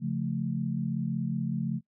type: chord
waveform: sine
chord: Db augmented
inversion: none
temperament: equal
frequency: 138.59 / 174.61 / 220 Hz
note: Db3 / F3 / A3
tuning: 0 / 0 / 0 cents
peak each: -32 dBFS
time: 0-1.81 s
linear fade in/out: 50 ms
effects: noise-tail reverb RT60 0.1 s tail -24 dB re dry